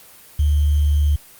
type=tone with sample-and-hold; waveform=sine; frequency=73.42 Hz; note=D2; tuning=in tune; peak=-13 dBFS; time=0.39-1.16 s; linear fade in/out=5 ms; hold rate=3150 Hz; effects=white hiss -45 dBFS RMS until 1.39 s + Opus 32 kbps